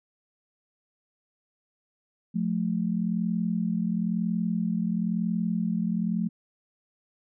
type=tone pair together; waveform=sine; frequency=177.8 / 218.8 Hz; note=F3 / A3; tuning=+31 / -9 cents; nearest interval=major third; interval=360 cents; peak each=-27 dBFS; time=2.34-6.29 s; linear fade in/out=20 ms; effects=none